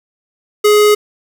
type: tone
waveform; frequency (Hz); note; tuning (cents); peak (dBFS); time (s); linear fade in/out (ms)
square; 419.1; G#4; +16; -7; 0.64-0.95; 10
effects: 7-bit